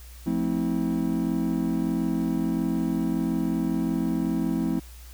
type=chord; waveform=triangle; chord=F major seventh; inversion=none; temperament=equal with one note detuned; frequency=174.61 / 220 / 261.6 / 323 Hz; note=F3 / A3 / C4 / E4; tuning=0 / 0 / 0 / -35 cents; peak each=-27 / -27 / -26 / -27 dBFS; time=0.26-4.8 s; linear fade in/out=10 ms; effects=added 60 Hz sine -42 dBFS peak until 5.13 s + white hiss -51 dBFS RMS until 5.13 s